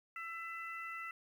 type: harmonic tone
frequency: 668 Hz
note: E5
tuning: 23 cents sharp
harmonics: 2 / 3 / 4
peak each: -45 / -45 / -50 dBFS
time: 0.16-1.11 s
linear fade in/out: 2 ms
effects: 11-bit